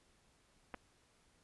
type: clicks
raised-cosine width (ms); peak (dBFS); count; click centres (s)
0.5; -30; 2; 0.741 / 0.745
effects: pink hiss -71 dBFS RMS until 1.43 s + resampled to 24000 Hz